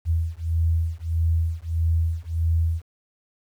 sine beating tone pair, 81.5 / 83.1 Hz, E2 / E2, -19 / +15 cents, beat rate 1.6 Hz, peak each -23 / -23 dBFS, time 0.05-2.82 s, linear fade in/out 50 ms, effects 9-bit

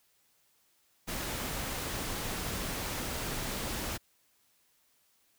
pink noise, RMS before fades -36 dBFS, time 1.07-3.98 s, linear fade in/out 20 ms, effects white hiss -70 dBFS RMS until 5.38 s

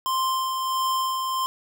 square tone with tremolo, 1046.5 Hz, C6, in tune, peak -22 dBFS, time 0.06-1.46 s, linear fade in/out 0 ms, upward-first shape sine, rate 1.5 Hz, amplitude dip 35%, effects none

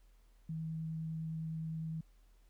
sine tone with vibrato, 160.3 Hz, E3, 48 cents flat, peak -37 dBFS, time 0.49-2.01 s, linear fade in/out 5 ms, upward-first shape triangle, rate 9.8 Hz, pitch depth 9 cents each way, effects added 40 Hz sine -61 dBFS peak until 2.49 s + pink hiss -75 dBFS RMS until 2.49 s

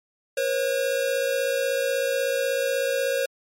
square tone pair together, 484.8 / 541.1 Hz, B4 / C#5, -32 / -42 cents, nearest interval major second, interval 190 cents, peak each -28 / -24 dBFS, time 0.37-3.26 s, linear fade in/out 5 ms, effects MP3 64 kbps

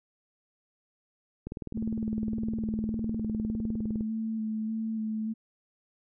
click train, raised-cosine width 3 ms, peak -23 dBFS, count 51, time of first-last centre 1.47-4.008 s, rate 19.7 Hz
sine tone with vibrato, 220 Hz, A3, in tune, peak -29 dBFS, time 1.74-5.34 s, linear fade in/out 20 ms, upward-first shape square, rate 1.7 Hz, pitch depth 16 cents each way
effects none

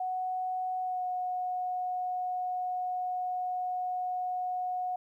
sine tone with pitch glide, 740 to 730.2 Hz, F#5 to F#5, 0 to -23 cents, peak -30 dBFS, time 0-4.96 s, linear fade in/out 5 ms, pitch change -23 cents, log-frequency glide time 0.81-1.04 s, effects 12-bit

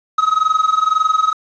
triangle tone with amplitude modulation, 1273 Hz, D#6, 39 cents sharp, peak -7 dBFS, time 0.18-1.33 s, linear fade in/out 5 ms, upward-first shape sine, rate 21.9 Hz, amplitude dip 85%, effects resampled to 16000 Hz + 7-bit

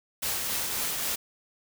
white noise with tremolo, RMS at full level -29 dBFS, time 0.22-1.16 s, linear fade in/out 10 ms, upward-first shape triangle, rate 3.7 Hz, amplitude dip 30%, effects none

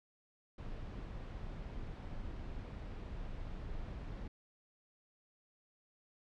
brown noise, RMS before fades -44 dBFS, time 0.58-4.28 s, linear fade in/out 5 ms, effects low-pass 4000 Hz 12 dB/octave

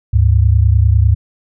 sine tone pair together, 73.18 / 103.2 Hz, D2 / G#2, -6 / -10 cents, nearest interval tritone, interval 596 cents, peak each -10 dBFS, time 0.13-1.15 s, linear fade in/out 10 ms, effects none

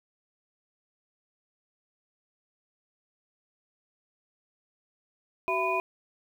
sine tone cluster, 377.4 / 668 / 1001 / 2460 Hz, F#4 / E5 / B5 / D#7, +34 / +23 / +23 / -20 cents, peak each -32 / -31 / -29 / -31 dBFS, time 5.48-5.8 s, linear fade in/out 0 ms, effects 9-bit

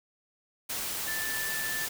sine tone in noise, 1760 Hz, A6, in tune, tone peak -33 dBFS, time 1.07-1.86 s, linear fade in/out 10 ms, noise white, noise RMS -34 dBFS, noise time 0.69-1.89 s, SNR -2 dB, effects none

